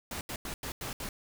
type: noise bursts at uneven times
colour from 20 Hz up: pink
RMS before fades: -38 dBFS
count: 6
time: 0.11-0.21 / 0.29-0.36 / 0.45-0.54 / 0.63-0.72 / 0.81-0.93 / 1-1.09 s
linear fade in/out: 2 ms
effects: none